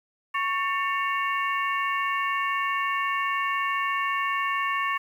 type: harmonic tone with a mistuned harmonic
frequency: 554.4 Hz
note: C#5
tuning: in tune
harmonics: 2 / 3 / 4 / 5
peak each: -26 / -30 / -32 / -34 dBFS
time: 0.34-4.98 s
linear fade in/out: 10 ms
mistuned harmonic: 3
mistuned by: +130 cents
effects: 9-bit